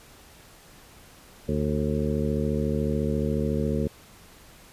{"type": "harmonic tone with a mistuned harmonic", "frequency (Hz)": 74.1, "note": "D2", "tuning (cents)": 16, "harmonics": [1, 2, 3, 4, 5, 6, 7], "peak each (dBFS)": [-30, -29, -28, -36, -33, -31, -35], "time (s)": [1.48, 3.88], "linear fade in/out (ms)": 10, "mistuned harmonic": 7, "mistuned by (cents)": 70, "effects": ["pink hiss -51 dBFS RMS until 4.72 s", "resampled to 32000 Hz"]}